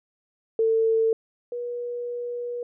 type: tone pair in turn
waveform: sine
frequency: 448.3 / 482.8 Hz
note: A4 / B4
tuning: +32 / -39 cents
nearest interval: minor second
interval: 129 cents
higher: second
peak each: -18 / -28 dBFS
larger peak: first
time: 0.59-1.13 / 1.52-2.63 s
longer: second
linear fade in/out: 2 ms
effects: none